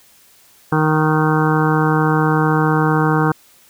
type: harmonic tone with a mistuned harmonic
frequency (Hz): 155.56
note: D#3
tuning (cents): 0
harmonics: 1 / 2 / 3 / 5 / 6 / 7 / 8 / 9 / 10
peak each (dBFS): -16 / -19 / -21 / -23 / -24 / -24 / -25 / -26 / -26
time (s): 0.72-3.32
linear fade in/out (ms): 5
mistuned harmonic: 10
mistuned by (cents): -23
effects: white hiss -50 dBFS RMS until 3.69 s